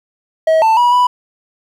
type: tone with pitch steps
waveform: triangle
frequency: 640 / 888 / 970 / 987 Hz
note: D#5 / A5 / B5 / B5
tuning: +49 / +16 / -31 / -1 cents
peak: -6 dBFS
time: 0.47-1.07 s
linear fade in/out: 5 ms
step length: 150 ms
effects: 8-bit